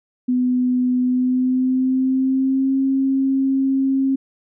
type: tone with pitch glide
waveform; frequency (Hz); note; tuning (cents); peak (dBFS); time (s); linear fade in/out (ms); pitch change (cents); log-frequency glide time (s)
sine; 250.5 to 268.5; B3 to C4; +25 to +45; -15; 0.28-4.16; 10; +120; 0.99-2.76
effects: none